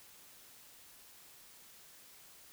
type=silence; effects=white hiss -58 dBFS RMS until 2.52 s